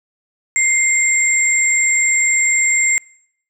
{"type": "tone pair together", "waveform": "sine", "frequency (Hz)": [2100, 7484], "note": ["C7", "A#8"], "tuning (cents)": [6, 6], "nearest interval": "octave + minor seventh", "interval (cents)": 2200, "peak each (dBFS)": -15, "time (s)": [0.56, 2.98], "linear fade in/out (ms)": 0, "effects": ["noise-tail reverb RT60 0.7 s tail -25 dB re dry"]}